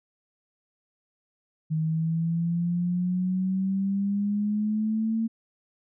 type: exponential sweep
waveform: sine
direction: up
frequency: 156.4 to 226.5 Hz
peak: -23 dBFS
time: 1.7-5.28 s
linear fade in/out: 20 ms
effects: none